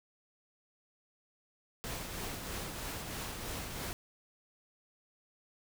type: noise with tremolo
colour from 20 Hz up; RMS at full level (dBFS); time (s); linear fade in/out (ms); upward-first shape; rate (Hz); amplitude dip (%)
pink; -39; 1.84-3.93; 0; triangle; 3.1; 40
effects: none